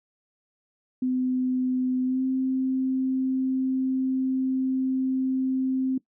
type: tone with pitch glide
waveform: sine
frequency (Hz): 255.2 to 261.5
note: C4 to C4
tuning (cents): -43 to -1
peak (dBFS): -22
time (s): 1.02-5.98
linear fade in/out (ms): 5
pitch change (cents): +42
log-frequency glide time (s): 2.04-2.23
effects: noise-tail reverb RT60 0.1 s tail -19 dB re dry